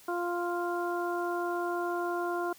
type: harmonic tone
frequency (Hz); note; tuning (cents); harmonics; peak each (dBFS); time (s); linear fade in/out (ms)
349.2; F4; 0; 1 / 2 / 3 / 4; -32 / -35 / -37 / -38; 0.08-2.53; 5
effects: white hiss -56 dBFS RMS until 2.58 s